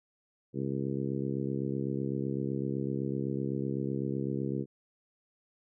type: harmonic tone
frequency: 67.9 Hz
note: C#2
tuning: 35 cents flat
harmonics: 2 / 3 / 4 / 5 / 6 / 7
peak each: -35 / -36 / -38 / -37 / -39 / -43 dBFS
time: 0.53-4.66 s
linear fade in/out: 50 ms
effects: none